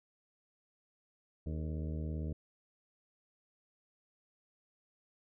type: harmonic tone with a mistuned harmonic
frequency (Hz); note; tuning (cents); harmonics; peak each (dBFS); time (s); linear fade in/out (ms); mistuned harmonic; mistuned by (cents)
77.78; D#2; 0; 1 / 2 / 3 / 4 / 5 / 6 / 7 / 8; -37 / -41 / -46 / -48 / -53 / -53 / -56 / -57; 1.46-2.33; 5; 5; +84
effects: none